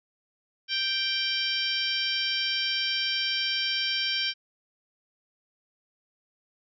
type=harmonic tone with a mistuned harmonic; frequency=784 Hz; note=G5; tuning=in tune; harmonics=2 / 3 / 4 / 5 / 6 / 7; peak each=-35 / -33 / -29 / -37 / -33 / -33 dBFS; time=0.68-4.34 s; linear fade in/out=50 ms; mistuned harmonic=5; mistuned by=-20 cents; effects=none